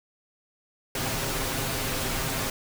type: noise with comb filter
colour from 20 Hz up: pink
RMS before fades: -29 dBFS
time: 0.95-2.5 s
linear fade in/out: 2 ms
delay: 7.5 ms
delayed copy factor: +0.55
effects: none